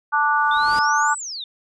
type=chord; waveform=sine; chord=D major; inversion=second; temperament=just; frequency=881 / 1174.7 / 1468.3 Hz; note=A5 / D6 / F#6; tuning=+2 / 0 / -14 cents; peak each=-20 dBFS; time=0.12-1.15 s; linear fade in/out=20 ms
type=noise with exponential growth; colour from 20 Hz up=pink; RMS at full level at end=-31 dBFS; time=0.23-0.79 s; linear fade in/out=0 ms; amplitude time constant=120 ms
type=exponential two-way sweep; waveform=sine; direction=up then down; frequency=3520 to 8100 to 3520 Hz; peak=-28 dBFS; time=0.51-1.44 s; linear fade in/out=2 ms; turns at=1.17 s
effects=resampled to 24000 Hz